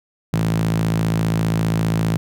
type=tone with high-pass filter; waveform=sawtooth; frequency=55 Hz; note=A1; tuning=in tune; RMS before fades=-19 dBFS; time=0.33-2.17 s; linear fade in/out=0 ms; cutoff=140 Hz; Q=6.3; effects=none